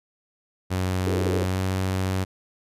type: tone with pitch glide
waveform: sawtooth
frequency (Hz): 92.5 to 94.23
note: F#2 to F#2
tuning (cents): 0 to +32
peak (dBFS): -19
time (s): 0.7-2.25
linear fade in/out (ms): 20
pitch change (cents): +32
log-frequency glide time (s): 1.47-1.58
type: band-pass noise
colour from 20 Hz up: pink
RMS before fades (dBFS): -28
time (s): 1.06-1.45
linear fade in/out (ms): 5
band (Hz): 310 to 490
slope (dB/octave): 48
effects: resampled to 32000 Hz